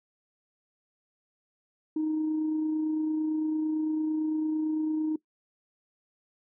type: tone with amplitude modulation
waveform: sine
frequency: 311.1 Hz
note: D#4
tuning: in tune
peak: -23 dBFS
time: 1.96-5.16 s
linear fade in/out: 5 ms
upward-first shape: sine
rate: 28.9 Hz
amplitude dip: 30%
effects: noise-tail reverb RT60 0.1 s tail -20 dB re dry + tanh soft clip ceiling -22 dBFS